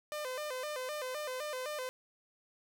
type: tone with vibrato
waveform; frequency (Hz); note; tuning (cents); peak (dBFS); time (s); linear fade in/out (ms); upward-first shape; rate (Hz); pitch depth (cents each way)
sawtooth; 554.4; C#5; 0; -33; 0.12-1.89; 0; square; 3.9; 140
effects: none